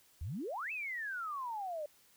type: exponential two-way sweep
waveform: sine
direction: up then down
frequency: 68.7 to 2660 to 577 Hz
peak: -37 dBFS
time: 0.21-1.86 s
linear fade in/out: 5 ms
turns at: 0.72 s
effects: white hiss -66 dBFS RMS until 2.16 s